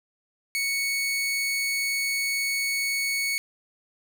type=tone; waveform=sawtooth; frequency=2219 Hz; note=C#7; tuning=1 cent sharp; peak=-21 dBFS; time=0.55-3.38 s; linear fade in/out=0 ms; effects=none